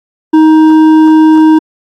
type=tone with hard clipping; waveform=sine; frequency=314.1 Hz; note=D#4; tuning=16 cents sharp; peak=-3 dBFS; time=0.33-1.59 s; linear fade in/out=10 ms; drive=7 dB; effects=AAC 64 kbps